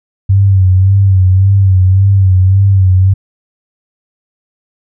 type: tone with vibrato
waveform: sine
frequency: 95.6 Hz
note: G2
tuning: 43 cents flat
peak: -4 dBFS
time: 0.29-3.14 s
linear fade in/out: 10 ms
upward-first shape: sine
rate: 1.8 Hz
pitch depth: 59 cents each way
effects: none